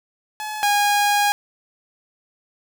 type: tone pair in turn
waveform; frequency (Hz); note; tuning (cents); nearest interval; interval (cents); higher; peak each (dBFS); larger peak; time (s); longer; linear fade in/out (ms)
sawtooth; 853 / 819.9; G#5 / G#5; +46 / -22; minor second; 68; first; -23 / -12; second; 0.4-0.63 / 0.63-1.32; second; 0
effects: none